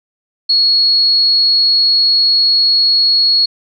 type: tone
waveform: sine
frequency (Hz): 4335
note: C#8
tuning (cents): -39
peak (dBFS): -8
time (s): 0.49-3.46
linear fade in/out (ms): 10
effects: none

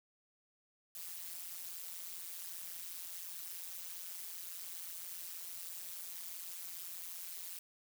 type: noise with amplitude modulation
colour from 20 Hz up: blue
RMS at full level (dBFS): -42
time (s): 0.95-7.59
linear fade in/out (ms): 2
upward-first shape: sine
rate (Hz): 175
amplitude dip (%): 100
effects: none

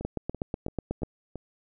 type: two click trains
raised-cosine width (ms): 2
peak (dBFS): -16 / -23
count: 9 / 5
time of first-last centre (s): 0.05-1.033 / 0.01-1.357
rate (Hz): 8.14 / 2.97
effects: none

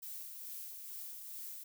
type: noise with tremolo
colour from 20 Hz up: violet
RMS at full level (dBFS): -45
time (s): 0.02-1.64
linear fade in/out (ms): 10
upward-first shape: sine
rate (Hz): 2.3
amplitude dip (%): 35
effects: none

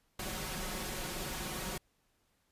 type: noise with comb filter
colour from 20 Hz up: pink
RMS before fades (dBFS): -39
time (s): 0.19-1.78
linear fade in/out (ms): 5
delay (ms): 5.4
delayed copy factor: +0.65
effects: pink hiss -75 dBFS RMS until 2.51 s + resampled to 32000 Hz

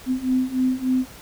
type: beating tone pair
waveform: sine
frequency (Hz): 255 / 258.4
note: C4 / C4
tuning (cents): -44 / -21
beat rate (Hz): 3.4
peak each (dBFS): -23 / -21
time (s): 0.06-1.06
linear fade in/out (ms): 50
effects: pink hiss -43 dBFS RMS until 1.21 s

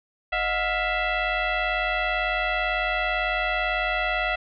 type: tone with frequency modulation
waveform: sine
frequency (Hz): 626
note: D#5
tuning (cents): +10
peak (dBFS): -22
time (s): 0.32-4.36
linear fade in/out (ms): 10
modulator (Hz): 675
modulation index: 3.4
effects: none

